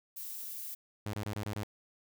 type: noise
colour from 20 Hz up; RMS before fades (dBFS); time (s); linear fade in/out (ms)
violet; -42; 0.16-0.75; 10
type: tone bursts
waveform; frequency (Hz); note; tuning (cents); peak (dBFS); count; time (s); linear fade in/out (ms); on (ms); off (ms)
sawtooth; 103.83; G#2; 0; -31; 6; 1.06-1.633; 0; 73; 27
effects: none